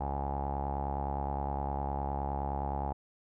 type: tone with low-pass filter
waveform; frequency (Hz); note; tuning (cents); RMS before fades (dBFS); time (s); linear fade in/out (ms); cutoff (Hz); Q
sawtooth; 69.7; C#2; +10; -34; 0-2.93; 10; 820; 9.9
effects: none